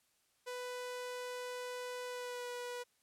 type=tone with pitch glide; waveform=sawtooth; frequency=496.4 to 489.3 Hz; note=B4 to B4; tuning=+9 to -16 cents; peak=-37 dBFS; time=0.46-2.84 s; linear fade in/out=20 ms; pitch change=-25 cents; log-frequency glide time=2.07-2.48 s; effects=white hiss -75 dBFS RMS until 3.02 s + low-pass 12000 Hz 12 dB/octave